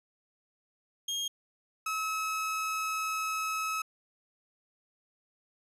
30% pulse tone pair in turn, 3241 / 1288.7 Hz, G#7 / E6, -43 / -40 cents, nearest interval octave + major third, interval 1597 cents, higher first, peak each -28 dBFS, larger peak neither, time 1.08-1.28 / 1.86-3.82 s, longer second, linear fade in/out 5 ms, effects resampled to 32000 Hz

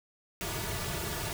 pink noise with comb filter, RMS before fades -35 dBFS, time 0.41-1.33 s, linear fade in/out 0 ms, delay 3.8 ms, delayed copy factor -0.75, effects none

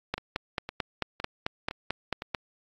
two click trains, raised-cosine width 0.3 ms, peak -19 / -12 dBFS, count 5 / 11, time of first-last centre 0.18-2.221 / 0.14-2.348 s, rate 1.96 / 4.53 Hz, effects AAC 64 kbps

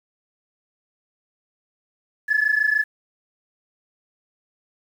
sine tone pair together, 1705 / 1731.8 Hz, G#6 / A6, +45 / -28 cents, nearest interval unison, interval 27 cents, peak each -19 dBFS, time 2.28-2.84 s, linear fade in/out 20 ms, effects tanh soft clip ceiling -11 dBFS + 8-bit

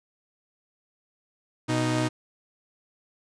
sawtooth tone pair together, 123.46 / 311.1 Hz, B2 / D#4, 0 / 0 cents, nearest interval octave + major third, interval 1600 cents, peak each -22 dBFS, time 1.68-2.09 s, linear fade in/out 20 ms, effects resampled to 22050 Hz

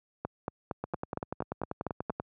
two click trains, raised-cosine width 1 ms, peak -19 / -18 dBFS, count 15 / 9, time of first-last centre 0.84-2.199 / 0.25-2.098 s, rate 10.3 / 4.33 Hz, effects high-pass 80 Hz 12 dB/octave

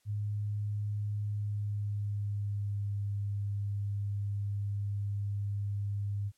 sine tone with pitch glide, 103.83 to 101.28 Hz, G#2 to G#2, 0 to -43 cents, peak -31 dBFS, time 0.05-6.32 s, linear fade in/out 50 ms, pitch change -43 cents, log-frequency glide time 1.28-2.96 s, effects white hiss -73 dBFS RMS until 6.37 s + low-pass 12000 Hz 12 dB/octave

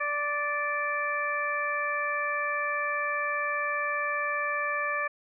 harmonic tone, 585 Hz, D5, 7 cents flat, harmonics 1 / 2 / 3 / 4, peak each -35 / -31 / -31 / -34 dBFS, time 0-5.08 s, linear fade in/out 10 ms, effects none

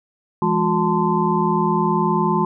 sine tone cluster, 169.5 / 209.2 / 362.2 / 885 / 1033 Hz, E3 / G#3 / F#4 / A5 / C6, +49 / +13 / -37 / +10 / -22 cents, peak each -22 dBFS, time 0.42-2.45 s, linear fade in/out 2 ms, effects none

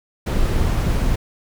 brown noise, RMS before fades -18 dBFS, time 0.26-1.16 s, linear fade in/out 10 ms, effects none

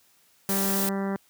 harmonic tone, 196 Hz, G3, in tune, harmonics 1 / 2 / 3 / 4 / 5 / 6 / 7 / 8 / 9 / 10, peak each -27 / -33 / -37 / -39 / -41 / -43 / -44 / -45 / -46 / -47 dBFS, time 0.49-1.16 s, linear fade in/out 0 ms
blue noise, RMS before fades -28 dBFS, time 0.49-0.89 s, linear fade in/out 2 ms
effects white hiss -62 dBFS RMS until 1.29 s + high-pass 80 Hz 12 dB/octave

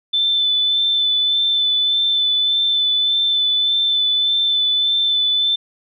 sine tone with vibrato, 3520 Hz, A7, in tune, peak -14 dBFS, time 0.13-5.56 s, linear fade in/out 10 ms, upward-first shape sine, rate 1.7 Hz, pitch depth 17 cents each way, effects none

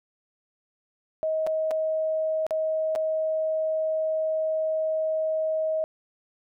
sine tone with dropouts, 632 Hz, D#5, 27 cents sharp, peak -23 dBFS, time 1.23-5.84 s, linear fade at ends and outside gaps 0 ms, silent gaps 1.466-1.471 / 1.709-1.713 / 2.466-2.508 / 2.952-2.959 s, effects none

